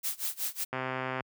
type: noise with tremolo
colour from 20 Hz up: blue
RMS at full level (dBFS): -31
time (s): 0.03-0.65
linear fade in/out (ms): 20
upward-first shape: sine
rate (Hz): 5.4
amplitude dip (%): 95
type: click train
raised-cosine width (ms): 0.5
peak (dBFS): -18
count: 63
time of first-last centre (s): 0.73-1.207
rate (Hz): 130
effects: high-pass 80 Hz 12 dB/octave